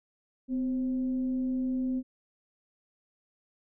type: tone with frequency modulation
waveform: sine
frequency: 256.1 Hz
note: C4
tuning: 37 cents flat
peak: -27 dBFS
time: 0.48-2.03 s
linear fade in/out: 50 ms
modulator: 279 Hz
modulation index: 0.21
effects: none